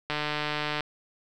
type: click train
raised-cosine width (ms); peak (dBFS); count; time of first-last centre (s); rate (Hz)
0.3; -13; 107; 0.1-0.807; 150
effects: none